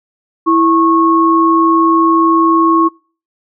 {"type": "tone pair together", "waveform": "sine", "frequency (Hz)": [329.6, 1095.9], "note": ["E4", "C#6"], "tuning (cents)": [0, -20], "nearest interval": "octave + major sixth", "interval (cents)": 2080, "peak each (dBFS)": -10, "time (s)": [0.46, 2.89], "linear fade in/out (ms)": 20, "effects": ["noise-tail reverb RT60 0.4 s tail -26 dB re dry"]}